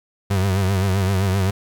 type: tone with vibrato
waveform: 35% pulse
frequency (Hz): 96.1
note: G2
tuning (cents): -34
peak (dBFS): -15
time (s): 0.3-1.51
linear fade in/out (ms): 10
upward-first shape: triangle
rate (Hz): 7.7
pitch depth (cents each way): 92
effects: 9-bit